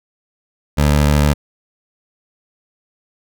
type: tone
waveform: 20% pulse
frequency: 73.42 Hz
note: D2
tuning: in tune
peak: -6 dBFS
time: 0.77-1.34 s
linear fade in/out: 20 ms
effects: none